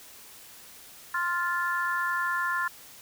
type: chord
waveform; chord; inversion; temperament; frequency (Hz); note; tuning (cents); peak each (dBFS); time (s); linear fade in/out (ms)
sine; F major; second; just; 1047.7 / 1396.9 / 1746.1; C6 / F6 / A6; +2 / 0 / -14; -30; 1.14-2.68; 5
effects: white hiss -49 dBFS RMS until 3.01 s